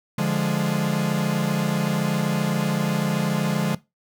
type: chord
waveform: 45% pulse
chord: D diminished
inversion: none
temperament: equal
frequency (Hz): 146.83 / 174.61 / 207.7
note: D3 / F3 / Ab3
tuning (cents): 0 / 0 / 0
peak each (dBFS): -25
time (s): 0.18-3.75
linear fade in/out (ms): 5
effects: noise-tail reverb RT60 0.2 s tail -18 dB re dry